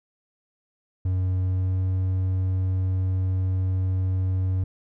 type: tone with pitch glide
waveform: triangle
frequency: 92.5 to 93.36 Hz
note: F#2 to F#2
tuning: 0 to +16 cents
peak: -19 dBFS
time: 1.05-4.64 s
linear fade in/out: 5 ms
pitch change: +16 cents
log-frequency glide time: 1.41-1.83 s
effects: none